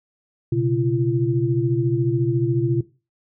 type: tone cluster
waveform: sine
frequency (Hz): 122.5 / 136.6 / 340.8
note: B2 / C#3 / F4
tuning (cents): -14 / -25 / -42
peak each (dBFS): -22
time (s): 0.52-2.81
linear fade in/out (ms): 5
effects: noise-tail reverb RT60 0.3 s tail -17 dB re dry